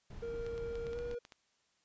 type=noise; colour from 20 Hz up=brown; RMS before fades=-47 dBFS; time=0.1-1.15 s; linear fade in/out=5 ms
type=tone with pitch glide; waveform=triangle; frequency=466.2 to 478.5 Hz; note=A#4 to A#4; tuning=0 to +45 cents; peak=-36 dBFS; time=0.22-1.19 s; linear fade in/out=10 ms; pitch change=+45 cents; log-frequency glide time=0.92-0.97 s
type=clicks; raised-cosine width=0.2 ms; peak=-34 dBFS; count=9; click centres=0.465 / 0.579 / 0.755 / 0.868 / 0.932 / 0.989 / 1.113 / 1.251 / 1.322 s
effects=white hiss -75 dBFS RMS until 1.84 s + resampled to 16000 Hz